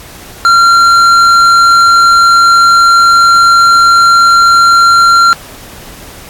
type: tone with hard clipping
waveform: sine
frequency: 1376 Hz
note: F6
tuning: 26 cents flat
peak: -4 dBFS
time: 0.45-5.33 s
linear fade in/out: 0 ms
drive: 9 dB
effects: pink hiss -31 dBFS RMS until 6.29 s + AAC 64 kbps